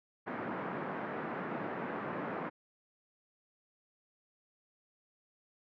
pink band-pass noise, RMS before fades -39 dBFS, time 0.26-2.5 s, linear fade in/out 20 ms, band 170 to 1800 Hz, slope 24 dB/octave, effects none

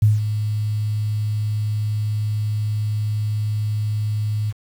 sine tone with ADSR envelope, 106.4 Hz, G#2, 42 cents sharp, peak -9 dBFS, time 0.02-4.53 s, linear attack 7 ms, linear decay 170 ms, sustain -10 dB, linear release 35 ms, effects 7-bit

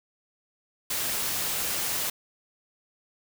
white noise, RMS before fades -29 dBFS, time 0.9-2.1 s, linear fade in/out 5 ms, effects none

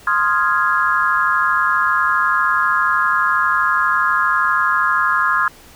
sine chord, F minor seventh, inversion second, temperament equal, 1046.5 / 1244.5 / 1396.9 / 1661.2 Hz, C6 / Eb6 / F6 / Ab6, 0 / 0 / 0 / 0 cents, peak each -19 dBFS, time 0.07-5.48 s, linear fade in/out 2 ms, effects pink hiss -44 dBFS RMS until 5.75 s

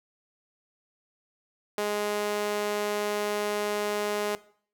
sawtooth tone with high-pass filter, 207.7 Hz, G#3, in tune, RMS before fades -29 dBFS, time 1.78-4.35 s, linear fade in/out 0 ms, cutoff 450 Hz, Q 1.6, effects noise-tail reverb RT60 0.5 s tail -18 dB re dry

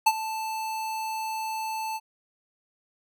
square tone with ADSR envelope, 880 Hz, A5, in tune, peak -15 dBFS, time 0.06-2 s, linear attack 10 ms, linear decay 47 ms, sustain -15 dB, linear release 41 ms, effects none

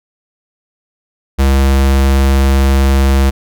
square tone, 67.7 Hz, C#2, 40 cents flat, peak -8 dBFS, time 1.38-3.31 s, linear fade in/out 20 ms, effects none

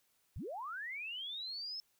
sine linear sweep, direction up, 46.25 to 5300 Hz, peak -40 dBFS, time 0.36-1.8 s, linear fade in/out 0 ms, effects white hiss -75 dBFS RMS until 1.99 s

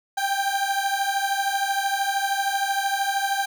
30% pulse beating tone pair, 784 / 797 Hz, G5 / G5, 0 / +28 cents, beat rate 13 Hz, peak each -22 / -23 dBFS, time 0.17-3.46 s, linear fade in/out 10 ms, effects none

